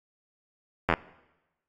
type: slowing click train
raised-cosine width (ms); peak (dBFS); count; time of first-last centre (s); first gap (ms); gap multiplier
0.5; -7; 5; 0.89-0.938; 11; 1.06
effects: noise-tail reverb RT60 1.0 s tail -20 dB re dry + AAC 64 kbps